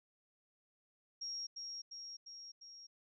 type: tone with echo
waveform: sine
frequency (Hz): 5588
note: F8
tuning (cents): 0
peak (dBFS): -40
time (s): 1.21-1.47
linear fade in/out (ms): 10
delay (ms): 350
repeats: 4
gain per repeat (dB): -3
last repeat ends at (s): 2.87
effects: none